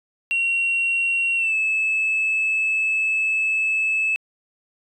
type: tone with pitch glide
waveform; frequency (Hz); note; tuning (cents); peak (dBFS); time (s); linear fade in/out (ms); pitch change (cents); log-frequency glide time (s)
sine; 2741 to 2608; F7 to E7; -33 to -19; -17; 0.31-4.16; 0; -86; 1.36-1.55
effects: tanh soft clip ceiling -15 dBFS